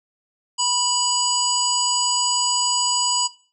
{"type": "harmonic tone with a mistuned harmonic", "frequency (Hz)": 983, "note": "B5", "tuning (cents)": -8, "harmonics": [1, 3, 5, 7, 8], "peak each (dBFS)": [-25, -25, -25, -25, -25], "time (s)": [0.58, 3.28], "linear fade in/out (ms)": 20, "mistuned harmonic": 5, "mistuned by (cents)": -20, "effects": ["noise-tail reverb RT60 0.4 s tail -17 dB re dry"]}